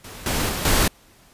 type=noise with level steps; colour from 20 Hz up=pink; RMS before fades=-38 / -23 / -26 / -18 dBFS; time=0.04-0.88 s; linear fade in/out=5 ms; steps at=0.26 / 0.49 / 0.65 s; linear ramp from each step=2 ms; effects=pink hiss -53 dBFS RMS until 1.33 s + resampled to 32000 Hz